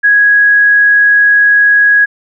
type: tone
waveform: sine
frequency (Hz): 1661.2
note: G#6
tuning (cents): 0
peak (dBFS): -4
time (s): 0.03-2.06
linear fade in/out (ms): 20
effects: none